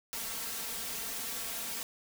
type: noise with comb filter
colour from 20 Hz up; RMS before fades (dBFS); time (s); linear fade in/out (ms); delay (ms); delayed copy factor
white; -38; 0.13-1.83; 0; 4.4; +0.8
effects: none